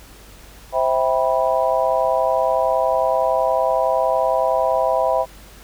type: chord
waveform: sine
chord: C major seventh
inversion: none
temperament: just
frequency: 523.3 / 654.1 / 784.9 / 981.1 Hz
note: C5 / E5 / G5 / B5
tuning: 0 / -14 / +2 / -12 cents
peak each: -21 / -19 / -23 / -22 dBFS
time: 0.72-5.26 s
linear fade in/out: 50 ms
effects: added 50 Hz sine -44 dBFS peak until 5.63 s + pink hiss -45 dBFS RMS until 5.63 s